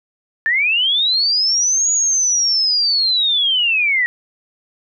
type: linear two-way sweep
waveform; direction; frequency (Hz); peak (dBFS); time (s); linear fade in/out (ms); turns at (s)
sine; up then down; 1740 to 6820 to 1885; -13; 0.46-4.06; 0; 1.91
effects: none